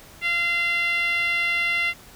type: tone with band-pass filter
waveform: 10% pulse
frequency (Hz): 689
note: F5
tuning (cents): -24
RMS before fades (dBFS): -23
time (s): 0.21-1.94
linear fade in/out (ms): 50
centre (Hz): 2300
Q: 5.1
effects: pink hiss -47 dBFS RMS until 2.15 s